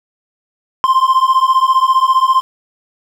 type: beating tone pair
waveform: triangle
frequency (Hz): 1041 / 1056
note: C6 / C6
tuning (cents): -9 / +16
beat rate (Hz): 15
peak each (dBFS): -10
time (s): 0.84-2.41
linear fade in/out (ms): 0
effects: none